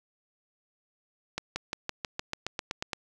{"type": "accelerating click train", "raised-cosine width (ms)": 0.2, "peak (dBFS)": -14, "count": 12, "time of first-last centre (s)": [1.38, 2.932], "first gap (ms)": 180, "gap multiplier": 0.95, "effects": []}